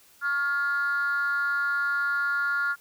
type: tone with frequency modulation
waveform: sine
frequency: 1408 Hz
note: F6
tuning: 14 cents sharp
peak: -22 dBFS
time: 0.21-2.76 s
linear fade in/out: 50 ms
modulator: 293 Hz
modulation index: 0.51
effects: tanh soft clip ceiling -20 dBFS + white hiss -57 dBFS RMS until 2.8 s